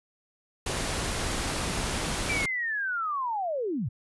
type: noise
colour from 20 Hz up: pink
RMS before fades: -30 dBFS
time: 0.66-2.46 s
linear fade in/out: 5 ms
type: linear sweep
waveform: sine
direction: down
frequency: 2360 to 93.3 Hz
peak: -27 dBFS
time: 2.29-3.89 s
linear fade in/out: 10 ms
effects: resampled to 24000 Hz